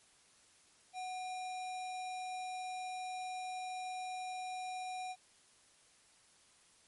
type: tone with sample-and-hold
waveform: sine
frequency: 740 Hz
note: F#5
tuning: in tune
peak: -39 dBFS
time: 0.93-5.16 s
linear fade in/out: 50 ms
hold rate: 3150 Hz
effects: white hiss -66 dBFS RMS until 6.87 s + MP3 48 kbps